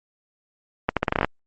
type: accelerating click train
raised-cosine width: 0.5 ms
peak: -4 dBFS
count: 10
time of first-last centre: 0.89-1.246 s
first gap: 77 ms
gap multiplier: 0.82
effects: Opus 32 kbps